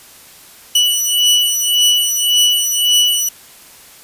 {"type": "beating tone pair", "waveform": "sawtooth", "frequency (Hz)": [2952, 2953.8], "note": ["F#7", "F#7"], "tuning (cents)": [-5, -4], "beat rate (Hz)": 1.8, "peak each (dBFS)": -11, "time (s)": [0.75, 3.29], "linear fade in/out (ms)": 5, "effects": ["white hiss -41 dBFS RMS until 4.03 s", "resampled to 32000 Hz"]}